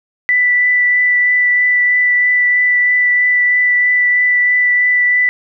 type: tone with vibrato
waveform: sine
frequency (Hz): 1978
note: B6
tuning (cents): +2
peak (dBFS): -9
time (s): 0.29-5.29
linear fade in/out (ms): 0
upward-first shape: triangle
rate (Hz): 3.1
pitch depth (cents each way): 10
effects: none